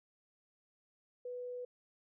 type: tone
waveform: sine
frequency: 493.9 Hz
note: B4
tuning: in tune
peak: -40 dBFS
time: 1.25-1.65 s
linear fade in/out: 5 ms
effects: none